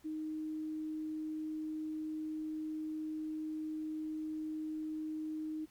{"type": "tone", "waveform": "sine", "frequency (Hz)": 311.1, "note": "D#4", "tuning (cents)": 0, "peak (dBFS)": -37, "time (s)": [0.04, 5.66], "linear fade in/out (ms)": 20, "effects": ["pink hiss -67 dBFS RMS until 5.7 s"]}